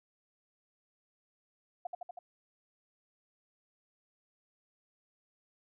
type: tone with echo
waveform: sine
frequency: 711 Hz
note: F5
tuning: 31 cents sharp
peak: -34 dBFS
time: 1.85-1.87 s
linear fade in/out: 5 ms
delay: 80 ms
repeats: 4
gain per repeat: -2 dB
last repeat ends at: 2.19 s
effects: none